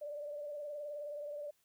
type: tone with vibrato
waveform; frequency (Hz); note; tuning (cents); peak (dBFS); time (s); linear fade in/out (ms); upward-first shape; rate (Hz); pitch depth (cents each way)
sine; 587.3; D5; 0; -40; 0.01-1.51; 10; triangle; 19; 53
effects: white hiss -75 dBFS RMS until 1.64 s